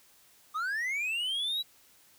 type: linear sweep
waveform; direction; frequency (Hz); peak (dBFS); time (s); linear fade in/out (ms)
triangle; up; 1191 to 3944; -28; 0.54-1.63; 20
effects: white hiss -61 dBFS RMS until 2.18 s